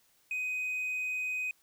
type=tone with hard clipping; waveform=sine; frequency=2506 Hz; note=D#7; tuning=12 cents sharp; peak=-32 dBFS; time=0.31-1.51 s; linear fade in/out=2 ms; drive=2 dB; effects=white hiss -68 dBFS RMS until 1.62 s